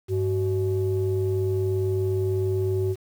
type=tone pair together; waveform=sine; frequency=99.6 / 375.7 Hz; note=G2 / F#4; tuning=+28 / +26 cents; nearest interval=octave + major seventh; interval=2298 cents; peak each=-23 dBFS; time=0.08-2.96 s; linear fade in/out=50 ms; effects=tanh soft clip ceiling -16 dBFS + 8-bit